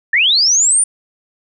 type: linear sweep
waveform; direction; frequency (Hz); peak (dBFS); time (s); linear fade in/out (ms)
sine; up; 1700 to 9397; -9; 0.13-0.84; 5
effects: none